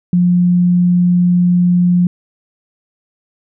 sine tone, 177.3 Hz, F3, 26 cents sharp, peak -8 dBFS, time 0.13-2.07 s, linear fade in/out 2 ms, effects none

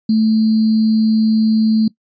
sine tone with sample-and-hold, 219.8 Hz, A3, 2 cents flat, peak -10 dBFS, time 0.09-1.88 s, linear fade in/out 5 ms, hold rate 4410 Hz, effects noise-tail reverb RT60 0.1 s tail -20 dB re dry + resampled to 16000 Hz

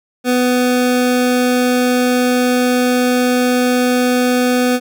25% pulse tone, 249.1 Hz, B3, 15 cents sharp, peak -8 dBFS, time 0.24-4.8 s, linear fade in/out 50 ms, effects none

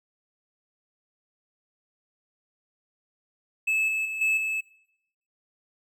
triangle tone with level steps, 2606 Hz, E7, 20 cents flat, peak -20 / -23 / -28 / -19 / -24 dBFS, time 3.67-4.61 s, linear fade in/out 10 ms, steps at 3.88 / 4.05 / 4.21 / 4.37 s, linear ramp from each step 5 ms, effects noise-tail reverb RT60 0.8 s tail -20 dB re dry

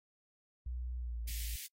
sine tone with pitch glide, 61.3 to 56.54 Hz, B1 to A1, -12 to +48 cents, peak -37 dBFS, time 0.66-1.56 s, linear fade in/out 5 ms, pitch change -140 cents, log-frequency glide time 0.98-1.25 s
white high-pass noise, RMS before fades -45 dBFS, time 1.27-1.67 s, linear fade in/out 10 ms, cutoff 1900 Hz, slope 48 dB/octave
effects noise-tail reverb RT60 0.1 s tail -26 dB re dry + AAC 48 kbps

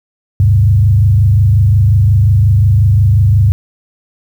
sine tone with frequency modulation, 101.1 Hz, G#2, 46 cents flat, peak -5 dBFS, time 0.4-3.52 s, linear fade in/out 0 ms, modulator 25.6 Hz, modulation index 0.84, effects 7-bit

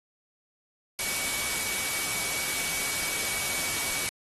sine tone in noise, 2261 Hz, C#7, 34 cents sharp, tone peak -36 dBFS, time 0.99-4.09 s, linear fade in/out 0 ms, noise white, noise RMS -30 dBFS, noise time 0.99-4.09 s, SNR -9 dB, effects AAC 32 kbps

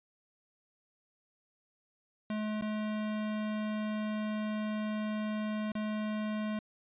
square tone with dropouts, 213.7 Hz, G#3, 50 cents sharp, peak -33 dBFS, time 2.3-6.59 s, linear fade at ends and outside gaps 2 ms, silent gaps 2.612-2.622 / 5.719-5.752 s, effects resampled to 8000 Hz

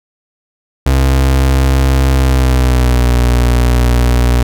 35% pulse tone with pitch glide, 66.3 to 60.8 Hz, C2 to B1, +23 to -26 cents, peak -6 dBFS, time 0.86-4.43 s, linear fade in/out 5 ms, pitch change -149 cents, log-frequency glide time 2.11-3.09 s, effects none

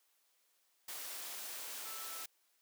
sine tone in noise, 1318.5 Hz, E6, in tune, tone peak -52 dBFS, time 1.85-2.24 s, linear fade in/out 5 ms, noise white, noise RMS -45 dBFS, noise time 0.88-2.26 s, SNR -10 dB, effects white hiss -75 dBFS RMS until 2.61 s + high-pass 400 Hz 12 dB/octave

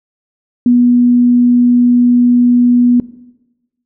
sine tone, 243.7 Hz, B3, 23 cents flat, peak -5 dBFS, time 0.66-3 s, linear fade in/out 2 ms, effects noise-tail reverb RT60 1.0 s tail -18 dB re dry

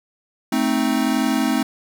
square chord, A diminished, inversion none, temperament equal with one note detuned, 220 / 261.6 / 312.7 Hz, A3 / C4 / Eb4, 0 / 0 / +9 cents, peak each -23 / -21 / -24 dBFS, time 0.52-1.63 s, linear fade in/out 5 ms, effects none

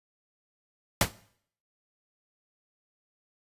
pink noise with exponential decay, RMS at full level -17 dBFS, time 1.01-1.12 s, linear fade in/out 2 ms, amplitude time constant 22 ms, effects noise-tail reverb RT60 0.6 s tail -19 dB re dry + resampled to 32000 Hz

